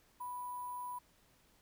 sine tone with sample-and-hold, 987.8 Hz, B5, in tune, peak -40 dBFS, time 0.2-0.99 s, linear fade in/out 10 ms, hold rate 11025 Hz, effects pink hiss -69 dBFS RMS until 1.61 s

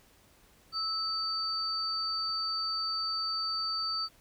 sine tone pair together, 1303 / 4590 Hz, E6 / D8, -20 / -40 cents, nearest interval octave + minor seventh, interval 2180 cents, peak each -36 / -31 dBFS, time 0.72-4.09 s, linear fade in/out 50 ms, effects pink hiss -62 dBFS RMS until 4.2 s

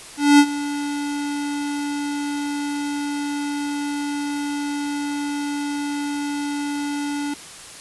square tone with ADSR envelope, 288.9 Hz, D4, 28 cents flat, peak -8 dBFS, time 0.17-7.34 s, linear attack 220 ms, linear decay 62 ms, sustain -16 dB, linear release 5 ms, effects white hiss -39 dBFS RMS until 7.8 s + resampled to 24000 Hz

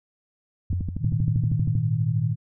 sine tone with exponential decay, 89.6 Hz, F2, 45 cents sharp, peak -20 dBFS, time 0.7-1.53 s, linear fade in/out 5 ms, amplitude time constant 180 ms
click train, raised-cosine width 5 ms, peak -15 dBFS, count 14, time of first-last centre 0.73-1.754 s, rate 12.7 Hz
sine chord, Ab suspended second, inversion none, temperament equal, 103.83 / 116.54 / 155.56 Hz, Ab2 / Bb2 / Eb3, 0 / 0 / 0 cents, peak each -28 / -23 / -25 dBFS, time 0.99-2.36 s, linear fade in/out 50 ms
effects none

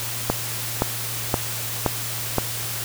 click train, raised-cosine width 1 ms, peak -4 dBFS, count 5, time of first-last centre 0.3-2.383 s, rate 1.92 Hz, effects added 115 Hz sine -34 dBFS peak until 2.84 s + white hiss -29 dBFS RMS until 2.84 s

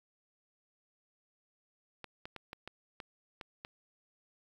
clicks, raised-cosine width 0.3 ms, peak -27 dBFS, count 8, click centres 2.043 / 2.255 / 2.363 / 2.531 / 2.676 / 3.002 / 3.412 / 3.649 s, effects 9-bit

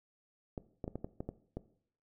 clicks, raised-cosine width 2 ms, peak -25 dBFS, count 8, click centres 0.578 / 0.842 / 0.879 / 0.956 / 1.045 / 1.205 / 1.29 / 1.57 s, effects noise-tail reverb RT60 0.6 s tail -17 dB re dry

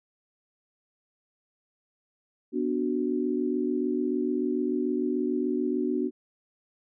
sine chord, B minor, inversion none, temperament equal, 246.9 / 293.7 / 370 Hz, B3 / D4 / F#4, 0 / 0 / 0 cents, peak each -29 dBFS, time 2.52-6.11 s, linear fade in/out 50 ms, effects none

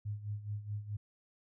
sine tone with tremolo, 104.1 Hz, G#2, 5 cents sharp, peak -34 dBFS, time 0.05-0.97 s, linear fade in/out 10 ms, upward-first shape sine, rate 4.7 Hz, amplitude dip 75%, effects none

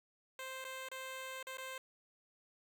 10% pulse tone with dropouts, 523.3 Hz, C5, in tune, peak -35 dBFS, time 0.39-1.78 s, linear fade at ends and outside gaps 2 ms, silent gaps 0.643-0.649 / 0.887-0.915 / 1.428-1.469 / 1.572-1.582 s, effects none

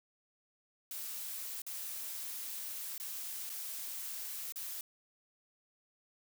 blue noise with dropouts, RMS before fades -42 dBFS, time 0.91-4.81 s, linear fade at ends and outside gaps 2 ms, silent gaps 1.619-1.665 / 2.98-2.999 / 3.495-3.499 / 4.523-4.558 s, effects none

